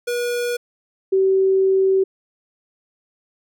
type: tone pair in turn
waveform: square / sine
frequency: 482.8 / 383.2 Hz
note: B4 / G4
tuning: -39 / -39 cents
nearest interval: major third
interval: 400 cents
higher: first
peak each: -21 / -13 dBFS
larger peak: second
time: 0.07-0.57 / 1.12-2.04 s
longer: second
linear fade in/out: 10 ms
effects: none